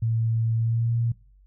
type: tone with pitch glide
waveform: sine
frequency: 113.5 to 116.83 Hz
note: A#2 to A#2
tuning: -46 to +4 cents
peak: -21 dBFS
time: 0.02-1.12 s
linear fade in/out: 5 ms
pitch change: +50 cents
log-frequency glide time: 0.56-0.94 s
effects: noise-tail reverb RT60 0.4 s tail -20 dB re dry + added 48 Hz sine -52 dBFS peak until 1.46 s